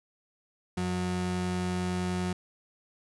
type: tone pair together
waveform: 35% pulse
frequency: 90.6 / 181.2 Hz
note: F#2 / F#3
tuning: -36 / -36 cents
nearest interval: octave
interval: 1200 cents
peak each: -33 / -29 dBFS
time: 0.77-2.33 s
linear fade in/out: 5 ms
effects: resampled to 24000 Hz